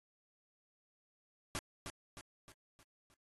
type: noise with echo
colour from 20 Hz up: pink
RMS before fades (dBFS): -39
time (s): 1.55-1.59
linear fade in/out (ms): 0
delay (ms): 310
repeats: 5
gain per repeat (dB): -6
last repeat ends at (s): 3.14
effects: AAC 32 kbps